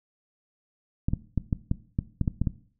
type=clicks; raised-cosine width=5 ms; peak=-12 dBFS; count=10; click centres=1.085 / 1.135 / 1.377 / 1.528 / 1.714 / 1.989 / 2.213 / 2.278 / 2.416 / 2.472 s; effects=noise-tail reverb RT60 0.5 s tail -17 dB re dry